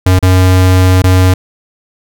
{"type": "tone with dropouts", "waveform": "square", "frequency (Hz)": 92.5, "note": "F#2", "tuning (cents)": 0, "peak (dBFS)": -5, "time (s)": [0.06, 1.34], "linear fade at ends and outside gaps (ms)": 5, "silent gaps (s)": [[0.191, 0.226], [1.021, 1.039]], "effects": []}